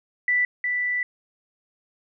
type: tone pair in turn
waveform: sine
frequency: 1975.5 / 1975.5 Hz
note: B6 / B6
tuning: 0 / 0 cents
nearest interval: unison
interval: 0 cents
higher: neither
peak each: -18 / -22 dBFS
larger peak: first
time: 0.28-0.45 / 0.64-1.03 s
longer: second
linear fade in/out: 2 ms
effects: none